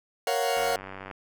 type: chord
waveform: 40% pulse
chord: Gb major seventh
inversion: first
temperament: equal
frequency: 466.2 / 554.4 / 698.5 / 740 Hz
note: Bb4 / Db5 / F5 / Gb5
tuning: 0 / 0 / 0 / 0 cents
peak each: -29 dBFS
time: 0.27-0.76 s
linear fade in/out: 2 ms
type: click train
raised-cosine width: 0.5 ms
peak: -24 dBFS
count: 53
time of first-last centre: 0.57-1.112 s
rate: 95.9 Hz
effects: none